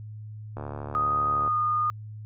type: click train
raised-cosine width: 1 ms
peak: -22 dBFS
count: 67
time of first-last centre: 0.57-1.477 s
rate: 72.8 Hz
type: tone with pitch glide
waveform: sine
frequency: 1244.5 to 1223.8 Hz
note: D#6 to D#6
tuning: 0 to -29 cents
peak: -22 dBFS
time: 0.95-1.9 s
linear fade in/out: 0 ms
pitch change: -29 cents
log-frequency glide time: 1.33-1.59 s
effects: added 107 Hz sine -37 dBFS peak until 2.25 s